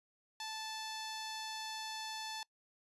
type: tone with notch filter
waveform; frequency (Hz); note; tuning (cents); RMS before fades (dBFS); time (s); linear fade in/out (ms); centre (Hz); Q
10% pulse; 877; A5; -6; -43; 0.4-2.43; 2; 2200; 1.5
effects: noise-tail reverb RT60 0.1 s tail -24 dB re dry + resampled to 24000 Hz